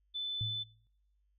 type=tone; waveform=sine; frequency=3511 Hz; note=A7; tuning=4 cents flat; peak=-35 dBFS; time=0.14-0.64 s; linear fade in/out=20 ms
type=tone with exponential decay; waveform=sine; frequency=110 Hz; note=A2; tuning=in tune; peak=-32 dBFS; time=0.41-0.87 s; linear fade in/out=0 ms; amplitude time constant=98 ms
effects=noise-tail reverb RT60 0.7 s tail -26 dB re dry + added 50 Hz sine -70 dBFS peak until 1.38 s